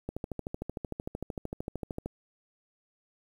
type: click train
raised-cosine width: 2 ms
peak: -21 dBFS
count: 27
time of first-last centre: 0.09-2.06 s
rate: 13.2 Hz
effects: 9-bit